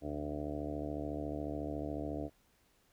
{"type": "harmonic tone with a mistuned harmonic", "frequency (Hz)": 74, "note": "D2", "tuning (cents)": 14, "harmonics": [1, 2, 3, 4, 5, 6, 7, 8, 9, 10], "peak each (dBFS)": [-44, -47, -50, -40, -49, -47, -48, -48, -45, -55], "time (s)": [0.01, 2.3], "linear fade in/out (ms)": 50, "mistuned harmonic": 1, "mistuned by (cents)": 49, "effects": ["pink hiss -71 dBFS RMS until 2.92 s"]}